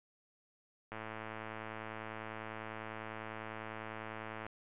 click train, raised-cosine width 0.5 ms, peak -28 dBFS, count 391, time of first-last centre 0.92-4.465 s, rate 110 Hz, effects resampled to 8000 Hz

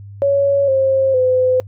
sine tone with pitch steps, 559 / 533.8 / 509.7 Hz, C#5 / C5 / C5, +14 / +35 / -45 cents, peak -11 dBFS, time 0.22-1.6 s, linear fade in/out 0 ms, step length 460 ms, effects noise-tail reverb RT60 0.1 s tail -25 dB re dry + added 100 Hz sine -32 dBFS peak until 1.67 s

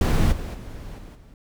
brown noise with level steps, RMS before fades -18 / -30 / -36 / -40 / -48 dBFS, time 0.01-1.34 s, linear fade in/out 2 ms, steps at 0.31 / 0.53 / 0.97 / 1.14 s, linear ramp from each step 20 ms, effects none

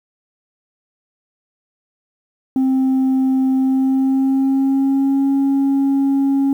sine tone with pitch glide, 263 to 274.6 Hz, C4 to C#4, +9 to -16 cents, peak -10 dBFS, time 2.56-6.53 s, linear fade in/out 2 ms, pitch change +75 cents, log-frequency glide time 3.56-5.3 s, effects tanh soft clip ceiling -12 dBFS + 8-bit

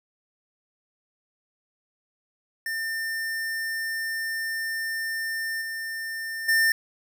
square tone with level steps, 1800 Hz, A6, 39 cents sharp, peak -28 / -31 / -19 dBFS, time 2.66-6.72 s, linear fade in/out 2 ms, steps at 5.61 / 6.48 s, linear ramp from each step 10 ms, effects none

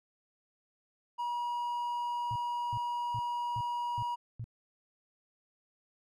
triangle tone, 960 Hz, B5, 49 cents flat, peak -30 dBFS, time 1.18-4.16 s, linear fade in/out 20 ms
sine tone bursts, 116.54 Hz, A#2, in tune, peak -36 dBFS, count 6, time 2.31-4.442 s, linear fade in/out 0 ms, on 47 ms, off 370 ms
effects none

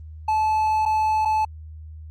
triangle tone with dropouts, 867 Hz, A5, 26 cents flat, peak -16 dBFS, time 0.28-1.45 s, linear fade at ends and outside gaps 5 ms, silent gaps 0.854-0.859 / 1.251-1.255 s, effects added 78 Hz sine -36 dBFS peak until 2.1 s + Opus 32 kbps

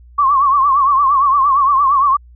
sine tone with vibrato, 1108.7 Hz, C#6, in tune, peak -9 dBFS, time 0.18-2.17 s, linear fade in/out 10 ms, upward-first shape triangle, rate 8.7 Hz, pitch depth 120 cents each way, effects added 60 Hz sine -39 dBFS peak until 2.35 s

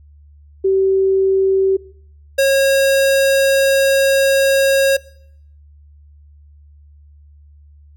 sine / square tone pair in turn, 384.8 / 544.2 Hz, G4 / C#5, -32 / -32 cents, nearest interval tritone, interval 600 cents, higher second, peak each -11 dBFS, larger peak neither, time 0.64-1.77 / 2.38-4.97 s, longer second, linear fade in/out 10 ms, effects noise-tail reverb RT60 0.7 s tail -22 dB re dry + added 73 Hz sine -42 dBFS peak until 7.96 s

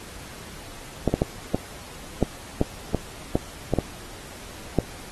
clicks, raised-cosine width 2 ms, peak -6 dBFS, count 11, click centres 1.077 / 1.14 / 1.219 / 1.546 / 2.227 / 2.614 / 2.947 / 3.355 / 3.737 / 3.787 / 4.787 s, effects pink hiss -42 dBFS RMS until 5.11 s + AAC 32 kbps

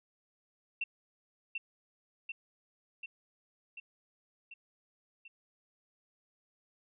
sine tone with echo, 2700 Hz, E7, 41 cents sharp, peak -31 dBFS, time 0.81-0.84 s, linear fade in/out 5 ms, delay 740 ms, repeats 6, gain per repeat -3 dB, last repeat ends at 5.28 s, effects none

